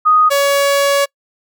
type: tone pair in turn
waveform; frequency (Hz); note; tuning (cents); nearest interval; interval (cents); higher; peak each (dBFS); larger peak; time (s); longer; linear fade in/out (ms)
sine / sawtooth; 1244.5 / 562.4; D#6 / C#5; 0 / +25; octave + major second; 1375; first; -7; neither; 0.05-0.3 / 0.3-1.06; second; 20
effects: noise-tail reverb RT60 0.1 s tail -26 dB re dry